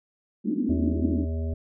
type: band-pass noise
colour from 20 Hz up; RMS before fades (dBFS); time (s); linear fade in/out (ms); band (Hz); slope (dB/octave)
white; -26; 0.44-1.25; 20; 220 to 300; 48
type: harmonic tone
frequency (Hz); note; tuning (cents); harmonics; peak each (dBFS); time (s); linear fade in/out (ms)
80.8; E2; -34; 1 / 3 / 5 / 7 / 8; -26 / -36 / -40 / -43 / -44; 0.69-1.54; 5
effects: none